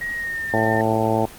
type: tone with pitch glide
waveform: sine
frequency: 1889 to 1804.7 Hz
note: A#6 to A6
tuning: +22 to +43 cents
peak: -24 dBFS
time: 0.01-0.81 s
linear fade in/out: 2 ms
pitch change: -79 cents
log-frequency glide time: 0.14-0.45 s
type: harmonic tone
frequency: 110.8 Hz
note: A2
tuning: 13 cents sharp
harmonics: 1 / 2 / 3 / 4 / 5 / 6 / 7 / 8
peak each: -25 / -25 / -25 / -25 / -25 / -25 / -25 / -25 dBFS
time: 0.53-1.26 s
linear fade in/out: 10 ms
effects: pink hiss -40 dBFS RMS until 1.38 s + Opus 24 kbps